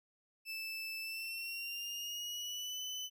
30% pulse tone with pitch glide, 2637 to 3012 Hz, E7 to F#7, 0 to +30 cents, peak -37 dBFS, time 0.45-3.1 s, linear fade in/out 50 ms, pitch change +230 cents, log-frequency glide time 1.01-2.81 s, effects none

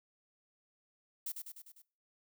violet noise with echo, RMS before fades -39 dBFS, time 1.26-1.32 s, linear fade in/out 5 ms, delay 100 ms, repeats 5, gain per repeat -4 dB, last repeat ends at 1.82 s, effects noise-tail reverb RT60 0.4 s tail -22 dB re dry

